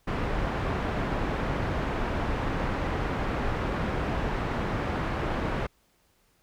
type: low-pass noise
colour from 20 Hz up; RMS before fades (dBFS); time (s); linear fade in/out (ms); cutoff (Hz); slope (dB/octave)
pink; -29; 0.07-5.67; 10; 1700; 12
effects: pink hiss -67 dBFS RMS until 6.42 s